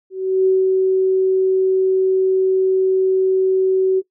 sine tone with ADSR envelope, 377.9 Hz, F#4, 37 cents sharp, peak -10 dBFS, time 0.1-4.02 s, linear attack 360 ms, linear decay 190 ms, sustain -2 dB, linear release 36 ms, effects noise-tail reverb RT60 0.1 s tail -18 dB re dry

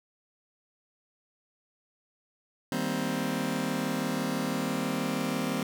sawtooth chord, C minor seventh, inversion first, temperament just, 156.98 / 196.22 / 235.5 / 261.6 Hz, Eb3 / G3 / Bb3 / C4, +16 / +2 / +18 / 0 cents, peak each -32 / -30 / -30 / -28 dBFS, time 2.72-5.63 s, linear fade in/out 2 ms, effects none

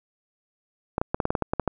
clicks, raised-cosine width 1 ms, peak -9 dBFS, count 11, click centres 0.981 / 1.015 / 1.145 / 1.202 / 1.254 / 1.305 / 1.352 / 1.423 / 1.535 / 1.597 / 1.677 s, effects none

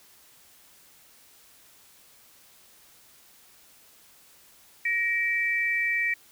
sine tone pair together, 1884.1 / 2321 Hz, A#6 / D7, +18 / -21 cents, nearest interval major third, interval 361 cents, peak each -26 dBFS, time 4.85-6.14 s, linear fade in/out 5 ms, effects white hiss -56 dBFS RMS until 6.31 s

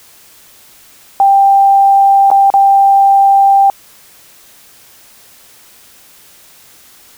sine tone with dropouts, 789 Hz, G5, 11 cents sharp, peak -4 dBFS, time 1.2-3.7 s, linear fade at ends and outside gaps 1 ms, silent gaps 2.303-2.314 / 2.502-2.539 s, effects white hiss -42 dBFS RMS until 7.17 s

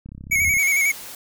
click train, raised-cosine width 5 ms, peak -25 dBFS, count 18, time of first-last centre 0.06-0.569 s, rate 33.4 Hz
sine tone with exponential growth, 81 Hz, E2, 30 cents flat, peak -24 dBFS, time 0.12-0.5 s, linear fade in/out 5 ms, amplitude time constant 82 ms
square tone with vibrato, 2217 Hz, C#7, in tune, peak -17 dBFS, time 0.31-0.92 s, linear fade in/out 10 ms, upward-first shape square, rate 11 Hz, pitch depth 39 cents each way
white noise, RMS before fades -37 dBFS, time 0.59-1.15 s, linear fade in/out 2 ms
effects none

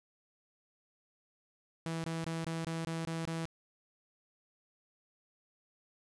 sawtooth tone bursts, 164 Hz, E3, 9 cents flat, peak -31 dBFS, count 8, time 1.86-3.454 s, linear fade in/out 0 ms, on 180 ms, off 22 ms, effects resampled to 24000 Hz + 11-bit

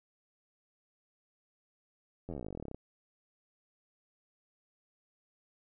slowing click train, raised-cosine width 2 ms, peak -28 dBFS, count 24, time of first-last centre 2.29-2.746 s, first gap 11 ms, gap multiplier 1.05, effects none

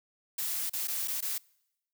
blue noise with dropouts, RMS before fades -33 dBFS, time 0.38-1.38 s, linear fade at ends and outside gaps 5 ms, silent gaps 0.697-0.733 / 0.874-0.881 / 1.076-1.08 / 1.207-1.224 s, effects noise-tail reverb RT60 0.9 s tail -26 dB re dry

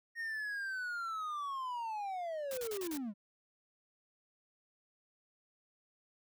triangle linear sweep, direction down, 1864.7 to 190.6 Hz, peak -35 dBFS, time 0.15-3.14 s, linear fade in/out 50 ms
white noise bursts, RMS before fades -45 dBFS, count 5, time 2.51-2.974 s, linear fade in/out 2 ms, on 64 ms, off 36 ms
effects none

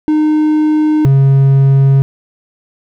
triangle tone pair in turn, 306.5 / 136.53 Hz, D#4 / C#3, -26 / -26 cents, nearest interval octave + major second, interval 1400 cents, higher first, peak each -6 / -3 dBFS, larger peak second, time 0.08-1.05 / 1.05-2.02 s, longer neither, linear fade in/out 0 ms, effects none

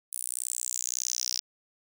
sawtooth tone with high-pass filter sweep, 61.74 Hz, B1, in tune, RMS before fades -33 dBFS, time 0.12-1.4 s, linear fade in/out 10 ms, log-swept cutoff 10000 to 5200 Hz, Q 6.4, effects none

